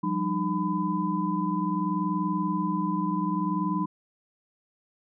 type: tone cluster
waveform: sine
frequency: 175.5 / 196.1 / 304.2 / 1005 Hz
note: F3 / G3 / D#4 / B5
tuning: +9 / +1 / -39 / +30 cents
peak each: -30 dBFS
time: 0.03-3.86 s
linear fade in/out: 10 ms
effects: none